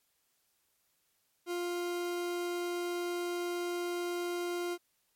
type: tone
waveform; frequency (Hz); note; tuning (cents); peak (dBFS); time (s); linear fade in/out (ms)
40% pulse; 350.5; F4; +6; -32; 1.46-4.78; 50
effects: white hiss -75 dBFS RMS until 5.15 s + MP3 64 kbps